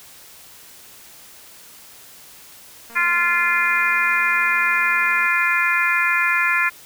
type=click train; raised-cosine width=0.5 ms; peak=-29 dBFS; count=550; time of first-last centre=2.9-5.266 s; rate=232 Hz
type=harmonic tone; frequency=347.1 Hz; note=F4; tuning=11 cents flat; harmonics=3 / 4 / 5 / 6 / 7; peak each=-25 / -22 / -21 / -22 / -22 dBFS; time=2.95-6.7 s; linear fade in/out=20 ms
effects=white hiss -44 dBFS RMS until 6.85 s